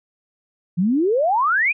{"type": "exponential sweep", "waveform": "sine", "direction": "up", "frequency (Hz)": [164.81, 2551], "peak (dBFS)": -15, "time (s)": [0.77, 1.73], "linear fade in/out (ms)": 20, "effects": []}